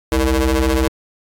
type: ring-modulated tone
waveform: 25% pulse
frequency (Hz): 132.7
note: C3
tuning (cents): +25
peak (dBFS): -7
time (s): 0.12-0.88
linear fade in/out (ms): 2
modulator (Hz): 192
effects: AAC 64 kbps